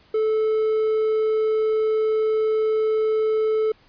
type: tone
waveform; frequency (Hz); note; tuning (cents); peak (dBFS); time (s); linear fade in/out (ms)
triangle; 436; A4; -16; -16; 0.14-3.72; 5
effects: pink hiss -56 dBFS RMS until 3.88 s + resampled to 11025 Hz